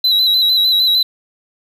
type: tone with vibrato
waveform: triangle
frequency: 3951 Hz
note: B7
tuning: in tune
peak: -9 dBFS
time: 0.04-1.03 s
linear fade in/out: 5 ms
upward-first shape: square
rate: 6.6 Hz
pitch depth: 36 cents each way
effects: 8-bit